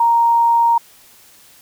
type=tone; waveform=sine; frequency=932.3 Hz; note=A#5; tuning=in tune; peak=-10 dBFS; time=0-0.78 s; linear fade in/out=5 ms; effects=white hiss -47 dBFS RMS until 1.61 s